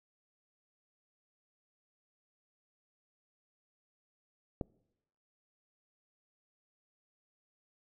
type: click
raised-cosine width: 2 ms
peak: -21 dBFS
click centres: 4.612 s
effects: noise-tail reverb RT60 0.9 s tail -25 dB re dry